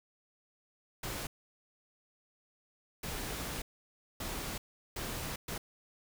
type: noise bursts at uneven times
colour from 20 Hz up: pink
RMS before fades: -39 dBFS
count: 5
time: 1.03-1.27 / 3.03-3.62 / 4.2-4.58 / 4.96-5.36 / 5.48-5.58 s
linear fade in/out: 5 ms
effects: none